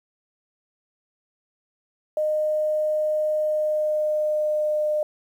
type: tone with pitch glide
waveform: sine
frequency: 613 to 605.6 Hz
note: D#5 to D#5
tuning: -26 to -47 cents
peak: -20 dBFS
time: 2.17-5.03 s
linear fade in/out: 2 ms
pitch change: -21 cents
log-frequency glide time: 3.37-4.89 s
effects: 9-bit